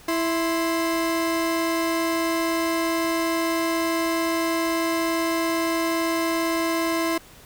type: tone pair together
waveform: 30% pulse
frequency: 329.6 / 1046.5 Hz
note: E4 / C6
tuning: 0 / 0 cents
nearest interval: octave + minor sixth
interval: 2000 cents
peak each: -20 / -25 dBFS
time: 0.08-7.18 s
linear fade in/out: 5 ms
effects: pink hiss -48 dBFS RMS until 7.45 s